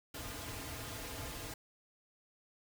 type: noise with comb filter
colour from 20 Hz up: pink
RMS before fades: -44 dBFS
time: 0.14-1.54 s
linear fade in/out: 5 ms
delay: 5.3 ms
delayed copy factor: -0.95
effects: none